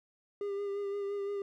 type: tone with vibrato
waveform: triangle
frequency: 402.1 Hz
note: G4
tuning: 44 cents sharp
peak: -31 dBFS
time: 0.41-1.42 s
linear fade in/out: 2 ms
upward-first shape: sine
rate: 5.8 Hz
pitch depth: 25 cents each way
effects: none